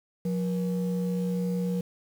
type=tone pair together; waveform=sine; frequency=179 / 477.2 Hz; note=F3 / A#4; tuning=+43 / +41 cents; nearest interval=octave + perfect fourth; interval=1698 cents; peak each=-25 / -32 dBFS; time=0.25-1.81 s; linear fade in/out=5 ms; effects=tanh soft clip ceiling -21 dBFS + 8-bit